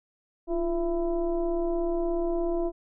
sine tone with frequency modulation, 344.4 Hz, F4, 24 cents flat, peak -24 dBFS, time 0.47-2.72 s, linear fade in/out 50 ms, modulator 326 Hz, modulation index 0.95, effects none

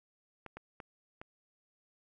clicks, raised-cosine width 0.5 ms, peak -30 dBFS, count 4, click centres 0.463 / 0.57 / 0.802 / 1.215 s, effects none

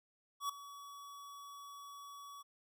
square tone with ADSR envelope, 1133 Hz, C#6, 37 cents sharp, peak -34 dBFS, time 0.4-2.43 s, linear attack 93 ms, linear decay 4 ms, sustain -16 dB, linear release 19 ms, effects none

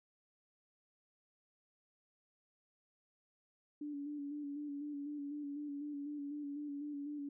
sine tone with vibrato, 289.4 Hz, D4, 25 cents flat, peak -40 dBFS, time 3.81-7.29 s, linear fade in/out 5 ms, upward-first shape square, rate 4 Hz, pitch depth 32 cents each way, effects none

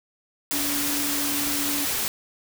sine tone in noise, 287.8 Hz, D4, 35 cents flat, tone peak -30 dBFS, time 0.53-1.85 s, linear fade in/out 0 ms, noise white, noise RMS -26 dBFS, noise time 0.51-2.08 s, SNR -7 dB, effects none

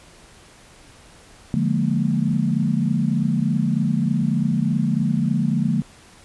sine chord, Bb dominant seventh, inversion first, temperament just, 145.68 / 174.81 / 209.8 / 233.1 Hz, D3 / F3 / Ab3 / Bb3, -14 / +2 / +18 / 0 cents, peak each -23 dBFS, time 1.54-5.82 s, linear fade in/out 0 ms, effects pink hiss -48 dBFS RMS until 6.24 s + resampled to 24000 Hz

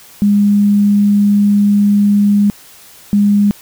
sine tone pair in turn, 204.2 / 204.2 Hz, G#3 / G#3, -29 / -29 cents, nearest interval unison, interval 0 cents, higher neither, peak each -7 dBFS, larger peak neither, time 0.22-2.5 / 3.13-3.51 s, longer first, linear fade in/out 0 ms, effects white hiss -40 dBFS RMS until 3.61 s

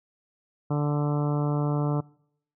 harmonic tone, 146.83 Hz, D3, in tune, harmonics 1 / 2 / 3 / 4 / 5 / 6 / 7 / 8 / 9, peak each -24 / -30 / -34 / -36 / -38 / -40 / -41 / -42 / -43 dBFS, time 0.7-2.01 s, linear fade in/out 10 ms, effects noise-tail reverb RT60 0.7 s tail -25 dB re dry

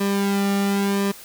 sawtooth tone with flanger, 199 Hz, G3, 26 cents sharp, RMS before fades -21 dBFS, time 0-1.12 s, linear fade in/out 10 ms, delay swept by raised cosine 1.4 to 1.93 ms, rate 0.92 Hz, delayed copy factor -0.75, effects white hiss -42 dBFS RMS until 1.24 s

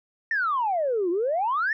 sine exponential two-way sweep, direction down then up, 1851 to 333.7 to 1851 Hz, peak -21 dBFS, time 0.31-1.73 s, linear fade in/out 2 ms, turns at 1.1 s, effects tanh soft clip ceiling -17 dBFS

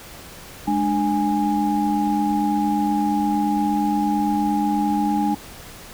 sine tone cluster, 208.9 / 297.5 / 826 Hz, G#3 / D4 / G#5, +10 / +22 / -10 cents, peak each -22 dBFS, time 0.67-5.35 s, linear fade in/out 10 ms, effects pink hiss -40 dBFS RMS until 5.93 s

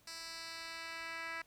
10% pulse tone with band-pass filter sweep, 329.3 Hz, E4, 2 cents flat, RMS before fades -45 dBFS, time 0.07-1.42 s, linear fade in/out 5 ms, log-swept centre 5600 to 2100 Hz, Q 1.5, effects pink hiss -68 dBFS RMS until 1.46 s

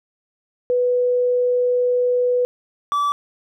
sine / triangle tone pair in turn, 493.9 / 1155.2 Hz, B4 / D6, 0 / -29 cents, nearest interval octave + minor third, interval 1471 cents, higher second, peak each -15 dBFS, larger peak neither, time 0.7-2.45 / 2.92-3.12 s, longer first, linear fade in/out 0 ms, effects none

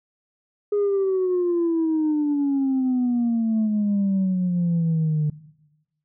sine exponential sweep, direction down, 415.3 to 149.3 Hz, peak -17 dBFS, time 0.72-5.3 s, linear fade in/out 5 ms, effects noise-tail reverb RT60 1.0 s tail -20 dB re dry + tanh soft clip ceiling -16 dBFS

